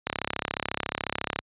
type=click train; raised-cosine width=0.3 ms; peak=-10 dBFS; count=46; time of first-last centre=0.07-1.39 s; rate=34.1 Hz; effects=high-pass 60 Hz 12 dB/octave + resampled to 8000 Hz